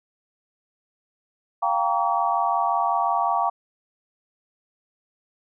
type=chord; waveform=sine; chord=G half-diminished seventh; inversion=third; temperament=equal with one note detuned; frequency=698.5 / 784 / 932.3 / 1136.6 Hz; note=F5 / G5 / Bb5 / Db6; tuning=0 / 0 / 0 / +43 cents; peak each=-25 dBFS; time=1.62-3.5 s; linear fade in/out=10 ms; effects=none